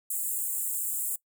pink high-pass noise, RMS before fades -31 dBFS, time 0.1-1.16 s, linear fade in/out 5 ms, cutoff 7300 Hz, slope 96 dB/octave, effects noise-tail reverb RT60 0.1 s tail -21 dB re dry

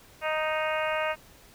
harmonic tone, 311.1 Hz, D#4, in tune, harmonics 2 / 3 / 4 / 5 / 6 / 7 / 8 / 9, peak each -29 / -34 / -34 / -35 / -38 / -37 / -37 / -39 dBFS, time 0.21-1.16 s, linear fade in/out 50 ms, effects pink hiss -54 dBFS RMS until 1.54 s

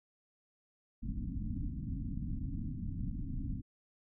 pink low-pass noise, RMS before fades -38 dBFS, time 1.02-3.62 s, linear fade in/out 20 ms, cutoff 290 Hz, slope 96 dB/octave, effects none

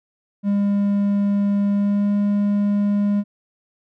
triangle tone with pitch glide, 201.8 to 204 Hz, G#3 to G#3, -49 to -31 cents, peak -14 dBFS, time 0.43-3.24 s, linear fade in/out 50 ms, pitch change +18 cents, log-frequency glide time 1.7-2.13 s, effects none

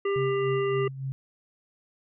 harmonic tone, 397.7 Hz, G4, 25 cents sharp, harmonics 1 / 3 / 5 / 7, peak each -24 / -34 / -38 / -41 dBFS, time 0.05-0.88 s, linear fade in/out 5 ms
sine tone with tremolo, 134.3 Hz, C3, 46 cents sharp, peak -28 dBFS, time 0.16-1.12 s, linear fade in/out 0 ms, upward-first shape sine, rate 3.5 Hz, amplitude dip 65%
effects none

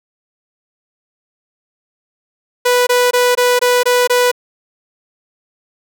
sawtooth tone bursts, 492.7 Hz, B4, 4 cents flat, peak -6 dBFS, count 7, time 2.65-4.316 s, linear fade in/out 10 ms, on 220 ms, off 21 ms, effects none

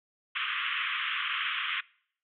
white band-pass noise, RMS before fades -32 dBFS, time 0.35-1.81 s, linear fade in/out 10 ms, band 1100 to 3300 Hz, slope 96 dB/octave, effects noise-tail reverb RT60 0.6 s tail -24 dB re dry

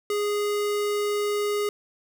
square tone, 413.5 Hz, G#4, 8 cents flat, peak -24 dBFS, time 0.1-1.69 s, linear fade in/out 2 ms, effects none

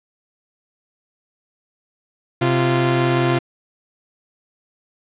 sawtooth tone pair together, 130.81 / 346.4 Hz, C3 / F4, 0 / -14 cents, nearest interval octave + perfect fourth, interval 1686 cents, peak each -14 dBFS, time 2.41-3.39 s, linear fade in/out 10 ms, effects resampled to 8000 Hz + 8-bit

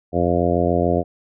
harmonic tone, 87 Hz, F2, 6 cents flat, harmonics 1 / 2 / 3 / 4 / 5 / 6 / 7 / 8, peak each -24 / -24 / -24 / -24 / -24 / -24 / -24 / -24 dBFS, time 0.12-1.04 s, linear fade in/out 50 ms, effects none

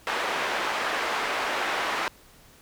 white band-pass noise, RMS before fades -28 dBFS, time 0.07-2.08 s, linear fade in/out 0 ms, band 440 to 1800 Hz, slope 12 dB/octave, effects pink hiss -54 dBFS RMS until 2.61 s

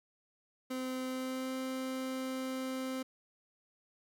30% pulse tone with pitch glide, 257.8 to 260.9 Hz, C4 to C4, -26 to -5 cents, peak -33 dBFS, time 0.7-3.03 s, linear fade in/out 10 ms, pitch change +21 cents, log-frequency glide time 1.05-1.55 s, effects none

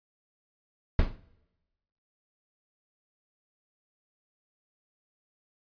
brown noise with exponential decay, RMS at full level -19 dBFS, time 0.99-1.2 s, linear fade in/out 1 ms, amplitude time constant 44 ms, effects noise-tail reverb RT60 1.0 s tail -21 dB re dry + resampled to 11025 Hz

